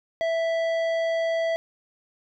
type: tone with tanh clipping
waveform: sine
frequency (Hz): 659.3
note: E5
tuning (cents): 0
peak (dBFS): -24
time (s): 0.21-1.56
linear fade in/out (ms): 0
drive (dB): 12
effects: none